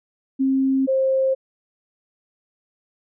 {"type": "tone pair in turn", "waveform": "sine", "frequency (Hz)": [267.1, 530.2], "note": ["C4", "C5"], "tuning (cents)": [36, 23], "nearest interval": "octave", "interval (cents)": 1187, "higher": "second", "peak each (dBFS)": -16, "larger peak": "neither", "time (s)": [[0.39, 0.87], [0.87, 1.35]], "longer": "neither", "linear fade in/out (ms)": 20, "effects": []}